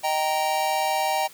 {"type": "chord", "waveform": "square", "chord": "Eb major", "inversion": "none", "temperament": "just", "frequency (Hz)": [622.3, 777.8, 933.4], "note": ["Eb5", "G5", "Bb5"], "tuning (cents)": [0, -14, 2], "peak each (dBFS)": [-29, -25, -28], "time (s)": [0.03, 1.28], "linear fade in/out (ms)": 20, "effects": ["white hiss -48 dBFS RMS until 1.33 s"]}